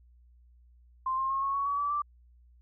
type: tone with pitch steps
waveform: sine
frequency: 1046.5 / 1063.6 / 1080.9 / 1098.5 / 1116.4 / 1134.6 / 1153.1 / 1171.9 Hz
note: C6 / C6 / C#6 / C#6 / C#6 / C#6 / D6 / D6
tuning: 0 / +28 / -44 / -16 / +12 / +40 / -32 / -4 cents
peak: -27 dBFS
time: 1.06-2.02 s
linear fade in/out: 5 ms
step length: 120 ms
effects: added 60 Hz sine -56 dBFS peak until 2.61 s